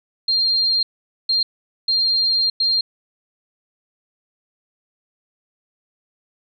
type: tone bursts at uneven times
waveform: sine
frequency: 4196 Hz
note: C8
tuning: 4 cents sharp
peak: -15 dBFS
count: 4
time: 0.28-0.83 / 1.29-1.43 / 1.88-2.5 / 2.6-2.81 s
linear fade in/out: 5 ms
effects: none